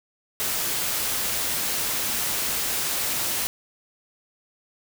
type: noise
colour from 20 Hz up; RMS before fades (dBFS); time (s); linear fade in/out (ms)
white; -26; 0.4-3.47; 0
effects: none